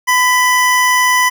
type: tone pair together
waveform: square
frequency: 1006.8 / 1975.5 Hz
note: B5 / B6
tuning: +33 / 0 cents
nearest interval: octave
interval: 1167 cents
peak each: -13 dBFS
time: 0.07-1.3 s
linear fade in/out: 20 ms
effects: none